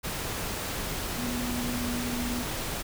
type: tone in noise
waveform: sine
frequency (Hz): 243.1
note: B3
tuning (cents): -27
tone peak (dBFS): -31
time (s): 1.17-2.44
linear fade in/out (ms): 20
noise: pink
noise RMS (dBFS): -33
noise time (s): 0.03-2.83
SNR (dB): -1
effects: none